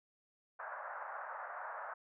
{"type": "band-pass noise", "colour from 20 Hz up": "white", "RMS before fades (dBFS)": -45, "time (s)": [0.59, 1.94], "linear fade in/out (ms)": 10, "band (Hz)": [580, 1600], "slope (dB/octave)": 48, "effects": []}